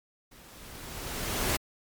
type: noise with level ramp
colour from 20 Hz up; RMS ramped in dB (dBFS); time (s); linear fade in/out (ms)
pink; -54 to -26; 0.31-1.57; 10
effects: MP3 96 kbps